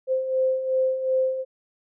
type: beating tone pair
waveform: sine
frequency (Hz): 519 / 521.7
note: C5 / C5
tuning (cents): -14 / -5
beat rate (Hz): 2.7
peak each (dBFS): -28 / -21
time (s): 0.07-1.45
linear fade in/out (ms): 50
effects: none